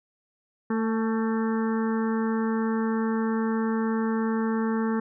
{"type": "harmonic tone with a mistuned harmonic", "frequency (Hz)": 223.6, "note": "A3", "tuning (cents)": 28, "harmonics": [1, 2, 4, 5, 6, 7, 8], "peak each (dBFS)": [-24, -30, -36, -38, -40, -41, -42], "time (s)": [0.7, 5], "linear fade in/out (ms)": 5, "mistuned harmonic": 4, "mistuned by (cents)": -31, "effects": []}